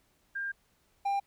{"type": "tone pair in turn", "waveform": ["sine", "triangle"], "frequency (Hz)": [1600, 796.8], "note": ["G6", "G5"], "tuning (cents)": [35, 28], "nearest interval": "octave", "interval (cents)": 1207, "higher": "first", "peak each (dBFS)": [-32, -25], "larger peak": "second", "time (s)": [[0.35, 0.52], [1.05, 1.2]], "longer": "first", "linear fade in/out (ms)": 10, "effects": ["pink hiss -70 dBFS RMS until 1.26 s"]}